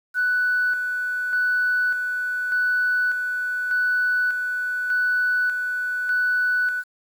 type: tone with tremolo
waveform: sine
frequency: 1486 Hz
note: F#6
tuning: 7 cents sharp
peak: -17 dBFS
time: 0.14-6.84 s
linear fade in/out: 50 ms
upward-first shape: square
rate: 0.84 Hz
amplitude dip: 45%
effects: tanh soft clip ceiling -14 dBFS + 8-bit